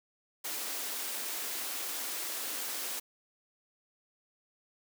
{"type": "high-pass noise", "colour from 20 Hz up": "white", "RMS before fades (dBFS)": -37, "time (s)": [0.44, 3], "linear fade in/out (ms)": 10, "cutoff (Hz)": 240, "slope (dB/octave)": 48, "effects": []}